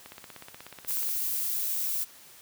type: click train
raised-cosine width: 0.3 ms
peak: -27 dBFS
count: 18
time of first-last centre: 0.06-1.09 s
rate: 16.5 Hz
type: noise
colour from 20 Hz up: violet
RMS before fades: -30 dBFS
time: 0.87-2.05 s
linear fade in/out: 20 ms
effects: white hiss -52 dBFS RMS until 2.41 s + high-pass 60 Hz 12 dB/octave